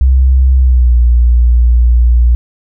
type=tone with pitch glide; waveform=sine; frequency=65 to 59.61 Hz; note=C2 to A#1; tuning=-11 to +39 cents; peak=-4 dBFS; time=0.01-2.35 s; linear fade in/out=0 ms; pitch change=-150 cents; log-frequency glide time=0.56-0.96 s; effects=none